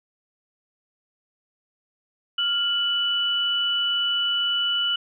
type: tone pair together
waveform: sine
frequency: 1399.8 / 2966 Hz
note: F6 / F#7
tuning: +4 / +4 cents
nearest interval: octave + minor second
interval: 1300 cents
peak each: -29 / -21 dBFS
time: 2.38-4.96 s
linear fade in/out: 5 ms
effects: none